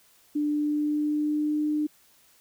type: tone with pitch glide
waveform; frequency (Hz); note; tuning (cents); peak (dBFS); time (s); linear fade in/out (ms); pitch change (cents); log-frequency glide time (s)
sine; 296.3 to 301.3; D4 to D4; +15 to +44; -23; 0.35-1.87; 10; +29; 0.45-1.63
effects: white hiss -60 dBFS RMS until 2.4 s